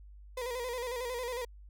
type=tone with vibrato; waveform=35% pulse; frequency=491.2 Hz; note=B4; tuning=9 cents flat; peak=-33 dBFS; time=0.37-1.45 s; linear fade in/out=5 ms; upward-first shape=square; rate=11 Hz; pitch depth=62 cents each way; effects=added 50 Hz sine -49 dBFS peak until 1.69 s